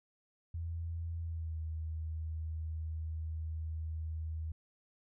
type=tone with pitch glide; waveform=sine; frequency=83.4 to 79.63 Hz; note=E2 to D#2; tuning=+21 to +41 cents; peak=-36 dBFS; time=0.54-4.52 s; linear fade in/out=5 ms; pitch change=-80 cents; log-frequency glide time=1.21-1.59 s; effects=none